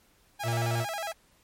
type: tone with vibrato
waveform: sawtooth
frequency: 732 Hz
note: F#5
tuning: 19 cents flat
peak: -28 dBFS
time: 0.39-1.13 s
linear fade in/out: 20 ms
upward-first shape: square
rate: 11 Hz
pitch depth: 190 cents each way
type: tone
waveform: 45% pulse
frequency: 116.54 Hz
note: A#2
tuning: in tune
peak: -27 dBFS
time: 0.43-0.86 s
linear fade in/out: 50 ms
effects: pink hiss -64 dBFS RMS until 1.43 s + MP3 64 kbps